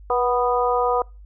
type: harmonic tone with a mistuned harmonic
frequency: 246.9 Hz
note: B3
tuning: in tune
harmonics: 2 / 3 / 4 / 5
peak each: -21 / -23 / -24 / -25 dBFS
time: 0.1-1.02 s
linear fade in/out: 2 ms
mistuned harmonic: 2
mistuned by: -22 cents
effects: noise-tail reverb RT60 0.3 s tail -26 dB re dry + added 50 Hz sine -40 dBFS peak until 1.25 s